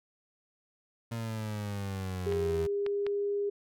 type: exponential sweep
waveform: 30% pulse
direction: down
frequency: 116.54 to 82.41 Hz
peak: -31 dBFS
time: 1.11-2.67 s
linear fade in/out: 10 ms
type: tone with pitch glide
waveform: sine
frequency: 403.6 to 405.9 Hz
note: G#4 to G#4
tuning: -49 to -40 cents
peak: -28 dBFS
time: 2.26-3.5 s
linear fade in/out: 10 ms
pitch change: +9 cents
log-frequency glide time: 2.53-3.32 s
type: clicks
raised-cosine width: 0.3 ms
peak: -23 dBFS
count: 3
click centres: 2.323 / 2.864 / 3.066 s
effects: none